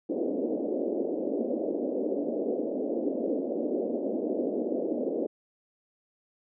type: band-pass noise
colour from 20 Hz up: pink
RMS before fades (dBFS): -30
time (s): 0.09-5.27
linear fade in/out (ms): 10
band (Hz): 240 to 590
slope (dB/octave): 48
effects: none